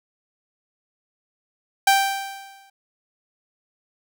sawtooth tone with exponential decay, 784 Hz, G5, in tune, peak -8 dBFS, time 1.87-2.7 s, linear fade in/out 5 ms, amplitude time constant 180 ms, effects none

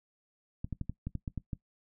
clicks, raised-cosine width 5 ms, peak -23 dBFS, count 9, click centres 0.645 / 0.727 / 0.813 / 0.896 / 1.07 / 1.153 / 1.278 / 1.377 / 1.532 s, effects noise-tail reverb RT60 0.1 s tail -18 dB re dry

